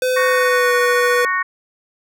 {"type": "tone with pitch glide", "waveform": "square", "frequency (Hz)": [508, 488.7], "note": ["B4", "B4"], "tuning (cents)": [49, -18], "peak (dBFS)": -16, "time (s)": [0.02, 1.25], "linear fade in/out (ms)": 2, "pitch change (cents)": -67, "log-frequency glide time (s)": [0.25, 0.73]}
{"type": "harmonic tone", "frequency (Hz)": 370, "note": "F#4", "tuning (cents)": 0, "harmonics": [3, 4, 5, 6], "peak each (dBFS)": [-20, -25, -19, -30], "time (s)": [0.16, 1.43], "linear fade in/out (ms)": 10}
{"effects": []}